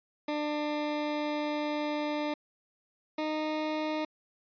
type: tone pair in turn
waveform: 20% pulse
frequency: 298.2 / 308.4 Hz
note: D4 / D#4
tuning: +27 / -15 cents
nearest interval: minor second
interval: 58 cents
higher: second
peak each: -25 dBFS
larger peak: neither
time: 0.28-2.34 / 3.18-4.05 s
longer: first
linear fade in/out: 5 ms
effects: resampled to 11025 Hz